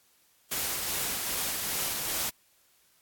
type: noise with tremolo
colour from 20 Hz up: white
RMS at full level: -30 dBFS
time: 0.51-2.3 s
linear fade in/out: 10 ms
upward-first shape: triangle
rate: 2.5 Hz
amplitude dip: 30%
effects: white hiss -65 dBFS RMS until 3.01 s + AAC 64 kbps